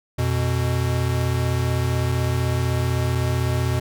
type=tone pair together; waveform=square; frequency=87.64 / 123.47 Hz; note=F2 / B2; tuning=+7 / 0 cents; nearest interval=tritone; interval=593 cents; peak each=-24 / -22 dBFS; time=0.18-3.8 s; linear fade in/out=10 ms; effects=none